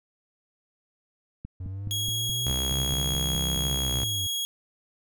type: click train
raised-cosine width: 5 ms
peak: -24 dBFS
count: 11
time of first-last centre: 1.45-3.564 s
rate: 4.73 Hz
type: linear two-way sweep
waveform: triangle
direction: up then down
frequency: 91 to 165.1 to 91 Hz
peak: -30 dBFS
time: 1.6-4.27 s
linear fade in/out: 5 ms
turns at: 3.5 s
type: tone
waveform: sawtooth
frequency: 3311 Hz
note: G#7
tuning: 6 cents flat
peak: -24 dBFS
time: 1.91-4.45 s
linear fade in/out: 0 ms
type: tone with vibrato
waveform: sawtooth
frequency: 65.8 Hz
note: C2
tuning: 10 cents sharp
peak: -25 dBFS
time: 2.46-4.04 s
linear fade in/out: 5 ms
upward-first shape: sine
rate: 7.7 Hz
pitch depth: 24 cents each way
effects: none